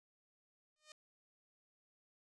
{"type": "tone with exponential growth", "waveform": "5% pulse", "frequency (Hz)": 611, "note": "D#5", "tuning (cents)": -32, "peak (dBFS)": -40, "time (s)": [0.76, 0.92], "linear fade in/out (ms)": 2, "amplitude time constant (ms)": 34, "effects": ["resampled to 22050 Hz"]}